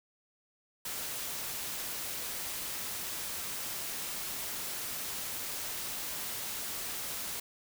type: noise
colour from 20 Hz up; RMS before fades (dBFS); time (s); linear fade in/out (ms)
white; -38; 0.85-7.4; 5
effects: none